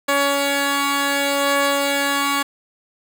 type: tone pair together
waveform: 10% pulse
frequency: 281.1 / 561.5 Hz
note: C#4 / C#5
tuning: +24 / +22 cents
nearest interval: octave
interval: 1198 cents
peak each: -12 dBFS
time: 0.08-2.43 s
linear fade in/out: 10 ms
effects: none